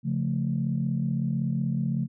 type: chord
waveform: sine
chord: Db augmented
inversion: none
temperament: equal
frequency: 138.59 / 174.61 / 220 Hz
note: Db3 / F3 / A3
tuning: 0 / 0 / 0 cents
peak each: -27 / -29 / -29 dBFS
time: 0.03-2.08 s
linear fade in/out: 50 ms
effects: tanh soft clip ceiling -15 dBFS